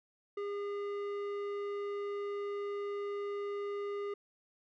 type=tone with low-pass filter; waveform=square; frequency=406.1 Hz; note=G#4; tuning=39 cents flat; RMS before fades=-38 dBFS; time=0.37-4.14 s; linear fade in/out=5 ms; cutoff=1800 Hz; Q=0.64; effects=none